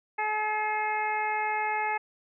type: harmonic tone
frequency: 427.2 Hz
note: G#4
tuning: 49 cents sharp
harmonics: 1 / 2 / 3 / 4 / 5 / 6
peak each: -39 / -28 / -40 / -36 / -33 / -39 dBFS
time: 0.18-1.98 s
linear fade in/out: 10 ms
effects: none